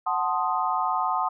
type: chord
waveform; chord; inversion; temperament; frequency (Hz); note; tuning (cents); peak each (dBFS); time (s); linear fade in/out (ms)
sine; F# diminished seventh; none; equal; 740 / 880 / 1046.5 / 1244.5; F#5 / A5 / C6 / Eb6; 0 / 0 / 0 / 0; -28; 0.06-1.29; 10
effects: none